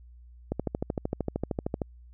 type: click train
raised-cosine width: 2 ms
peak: -15 dBFS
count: 18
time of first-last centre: 0.52-1.818 s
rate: 13.1 Hz
effects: added 60 Hz sine -48 dBFS peak until 2.13 s